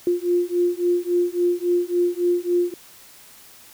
sine beating tone pair, 350.1 / 353.7 Hz, F4 / F4, +4 / +22 cents, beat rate 3.6 Hz, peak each -21 dBFS, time 0.07-2.74 s, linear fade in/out 2 ms, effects white hiss -47 dBFS RMS until 3.73 s

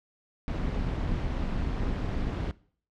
brown noise with amplitude modulation, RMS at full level -27 dBFS, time 0.48-2.51 s, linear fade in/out 0 ms, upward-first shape sine, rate 213 Hz, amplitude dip 65%, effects noise-tail reverb RT60 0.5 s tail -20 dB re dry + low-pass 4000 Hz 12 dB/octave

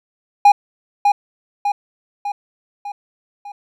triangle tone with echo, 816 Hz, G#5, 31 cents flat, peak -3 dBFS, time 0.45-0.52 s, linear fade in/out 5 ms, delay 600 ms, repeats 5, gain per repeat -5 dB, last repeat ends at 3.52 s, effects none

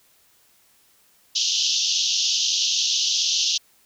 white band-pass noise, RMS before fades -22 dBFS, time 1.35-3.58 s, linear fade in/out 10 ms, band 2800 to 6400 Hz, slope 96 dB/octave, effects white hiss -59 dBFS RMS until 3.85 s

